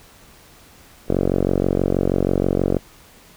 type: tone with low-pass filter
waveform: 5% pulse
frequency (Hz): 46.25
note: F#1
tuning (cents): 0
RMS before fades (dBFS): -19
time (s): 1.08-2.79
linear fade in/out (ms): 20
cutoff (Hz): 530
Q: 1.2
effects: pink hiss -48 dBFS RMS until 3.36 s